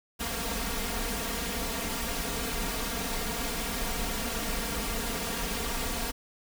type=noise with comb filter; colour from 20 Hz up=pink; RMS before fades=-32 dBFS; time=0.19-6.12 s; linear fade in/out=20 ms; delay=4.3 ms; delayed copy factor=+0.95; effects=none